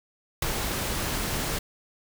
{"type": "noise with ADSR envelope", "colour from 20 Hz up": "pink", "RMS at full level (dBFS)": -22, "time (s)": [0.42, 1.59], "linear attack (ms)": 5, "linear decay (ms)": 9, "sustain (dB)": -7, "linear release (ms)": 8, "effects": []}